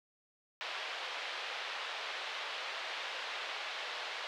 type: band-pass noise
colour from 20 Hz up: white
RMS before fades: -41 dBFS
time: 0.61-4.27 s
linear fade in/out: 0 ms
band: 500 to 3700 Hz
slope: 24 dB/octave
effects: none